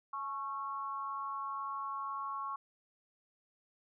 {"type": "tone with amplitude modulation", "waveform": "sine", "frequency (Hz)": 1101, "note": "C#6", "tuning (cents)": -12, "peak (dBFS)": -33, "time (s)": [0.13, 2.56], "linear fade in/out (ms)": 5, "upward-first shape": "sine", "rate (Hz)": 248, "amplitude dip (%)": 75, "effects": []}